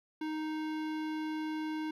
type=tone with hard clipping; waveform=sine; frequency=311.1 Hz; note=D#4; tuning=in tune; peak=-36 dBFS; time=0.21-1.91 s; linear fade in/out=5 ms; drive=18 dB; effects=none